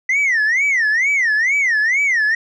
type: tone with vibrato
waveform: sine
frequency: 1975.5 Hz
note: B6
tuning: in tune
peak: -11 dBFS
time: 0.09-2.35 s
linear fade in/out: 5 ms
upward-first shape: sine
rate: 2.2 Hz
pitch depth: 260 cents each way
effects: tanh soft clip ceiling -12 dBFS